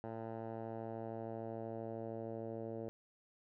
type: tone with low-pass filter sweep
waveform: 10% pulse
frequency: 113 Hz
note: A2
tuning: 47 cents sharp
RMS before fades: -44 dBFS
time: 0.04-2.89 s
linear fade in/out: 0 ms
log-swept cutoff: 940 to 530 Hz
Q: 1.9
effects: none